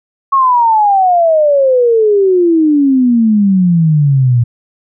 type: exponential sweep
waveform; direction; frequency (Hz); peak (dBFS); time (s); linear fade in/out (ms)
sine; down; 1107 to 116.54; -6; 0.32-4.44; 10
effects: none